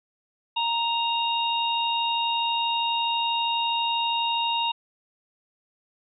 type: harmonic tone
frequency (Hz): 932.3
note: A#5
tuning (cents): 0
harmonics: 1 / 3 / 4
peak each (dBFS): -25 / -28 / -29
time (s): 0.56-4.72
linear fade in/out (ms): 10
effects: none